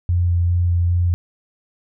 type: tone with vibrato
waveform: sine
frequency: 87.3 Hz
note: F2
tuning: in tune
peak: -14 dBFS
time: 0.09-1.14 s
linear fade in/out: 0 ms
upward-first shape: square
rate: 2.5 Hz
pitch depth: 11 cents each way
effects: none